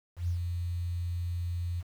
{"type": "tone with ADSR envelope", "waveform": "sine", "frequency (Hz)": 87.1, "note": "F2", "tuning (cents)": -4, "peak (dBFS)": -26, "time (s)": [0.16, 1.83], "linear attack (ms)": 120, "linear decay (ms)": 100, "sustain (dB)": -4, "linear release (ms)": 35, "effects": ["9-bit"]}